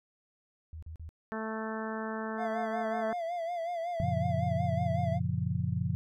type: tone bursts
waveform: sine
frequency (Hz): 79.8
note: D#2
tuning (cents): +44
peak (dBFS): -40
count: 3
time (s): 0.73-1.091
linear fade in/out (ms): 0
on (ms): 95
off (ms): 38
type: harmonic tone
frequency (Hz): 220.2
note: A3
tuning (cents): +2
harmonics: 1 / 2 / 3 / 4 / 5 / 6 / 7 / 8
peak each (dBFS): -37 / -40 / -42 / -43 / -44 / -45 / -45 / -46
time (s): 1.32-3.13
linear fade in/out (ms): 0
type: tone with vibrato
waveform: triangle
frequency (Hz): 683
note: F5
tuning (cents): -39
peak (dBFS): -30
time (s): 2.37-5.2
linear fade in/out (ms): 50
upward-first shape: sine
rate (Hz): 5.4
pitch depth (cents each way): 70
type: chord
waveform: sine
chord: Gb major seventh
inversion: none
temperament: just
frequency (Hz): 92.5 / 115.62 / 138.75 / 173.43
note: Gb2 / Bb2 / Db3 / F3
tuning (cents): 0 / -14 / +2 / -12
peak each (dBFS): -34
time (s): 4-5.95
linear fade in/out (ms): 0
effects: none